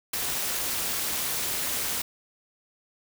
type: noise with amplitude modulation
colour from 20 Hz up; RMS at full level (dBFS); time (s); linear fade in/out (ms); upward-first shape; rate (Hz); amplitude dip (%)
white; -26; 0.13-2.02; 5; sine; 283; 70
effects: none